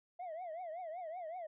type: tone with vibrato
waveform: sine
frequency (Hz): 680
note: F5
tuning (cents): -46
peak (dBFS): -39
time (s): 0.19-1.47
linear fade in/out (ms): 10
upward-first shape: triangle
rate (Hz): 5.3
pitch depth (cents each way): 190
effects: tanh soft clip ceiling -40 dBFS